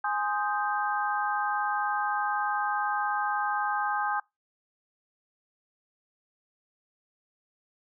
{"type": "chord", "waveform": "sine", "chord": "Ab major seventh", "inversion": "none", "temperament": "equal", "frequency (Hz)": [830.6, 1046.5, 1244.5, 1568], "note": ["Ab5", "C6", "Eb6", "G6"], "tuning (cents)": [0, 0, 0, 0], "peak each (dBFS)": [-29, -35, -32, -32], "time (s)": [0.04, 4.2], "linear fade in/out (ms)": 5, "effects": ["noise-tail reverb RT60 0.2 s tail -24 dB re dry"]}